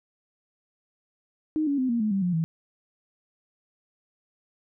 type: tone with pitch steps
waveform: sine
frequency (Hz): 310 / 282.6 / 257.7 / 234.9 / 214.2 / 195.29 / 178.05 / 162.33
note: D#4 / C#4 / C4 / A#3 / A3 / G3 / F3 / E3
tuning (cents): -6 / +34 / -26 / +13 / -46 / -6 / +34 / -26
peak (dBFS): -22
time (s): 1.56-2.44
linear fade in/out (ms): 0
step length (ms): 110
effects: none